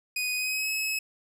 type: tone with pitch glide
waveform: sawtooth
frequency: 2489 to 2574 Hz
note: D#7 to E7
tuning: 0 to -42 cents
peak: -24 dBFS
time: 0.16-0.99 s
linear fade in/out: 5 ms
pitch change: +58 cents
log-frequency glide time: 0.35-0.7 s
effects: none